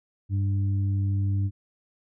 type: harmonic tone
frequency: 98.6 Hz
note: G2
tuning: 11 cents sharp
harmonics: 1 / 2 / 3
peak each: -22 / -38 / -38 dBFS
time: 0.29-1.51 s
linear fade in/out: 50 ms
effects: none